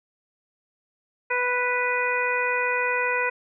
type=harmonic tone; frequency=493.9 Hz; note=B4; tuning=in tune; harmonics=1 / 2 / 3 / 4 / 5; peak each=-28 / -28 / -28 / -28 / -28 dBFS; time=1.3-3.3 s; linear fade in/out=10 ms; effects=none